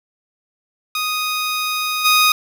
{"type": "tone with level steps", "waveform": "15% pulse", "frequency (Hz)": 1244.5, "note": "D#6", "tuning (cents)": 0, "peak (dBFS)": [-13, -5], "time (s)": [0.95, 2.32], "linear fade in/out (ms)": 2, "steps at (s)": 2.04, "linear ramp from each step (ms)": 20, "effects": []}